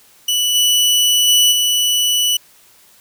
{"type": "tone with level steps", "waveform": "sawtooth", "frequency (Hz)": 2960, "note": "F#7", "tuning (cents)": 0, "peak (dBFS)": [-11, -8, -6, -10], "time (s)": [0.28, 2.37], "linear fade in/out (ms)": 5, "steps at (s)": [0.54, 1.27, 1.51], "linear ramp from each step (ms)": 20, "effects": ["white hiss -49 dBFS RMS until 3 s"]}